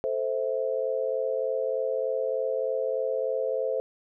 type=chord; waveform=sine; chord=A minor; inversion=none; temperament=equal with one note detuned; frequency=440 / 523.3 / 650.9 Hz; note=A4 / C5 / E5; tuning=0 / 0 / -22 cents; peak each=-31 / -27 / -33 dBFS; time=0.04-3.8 s; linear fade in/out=0 ms; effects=none